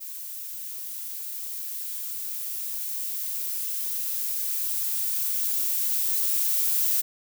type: noise with level ramp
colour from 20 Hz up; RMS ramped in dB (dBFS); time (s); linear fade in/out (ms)
violet; -37 to -23; 0-7.02; 20
effects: none